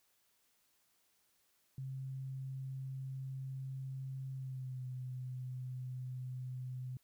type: tone with pitch glide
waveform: sine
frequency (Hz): 133 to 127.43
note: C3 to C3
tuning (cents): +29 to -45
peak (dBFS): -40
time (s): 1.78-6.97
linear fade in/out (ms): 2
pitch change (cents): -74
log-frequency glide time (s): 4.32-4.84
effects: white hiss -75 dBFS RMS until 7.03 s